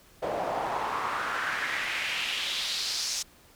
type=noise with band-pass filter sweep; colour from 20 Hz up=pink; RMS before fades=-31 dBFS; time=0.22-3.23 s; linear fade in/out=10 ms; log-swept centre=590 to 5900 Hz; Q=2.7; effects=pink hiss -57 dBFS RMS until 3.55 s